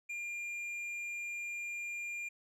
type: tone with tanh clipping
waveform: sine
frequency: 2400 Hz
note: D7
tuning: 37 cents sharp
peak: -39 dBFS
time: 0.09-2.29 s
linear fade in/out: 10 ms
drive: 6 dB
effects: none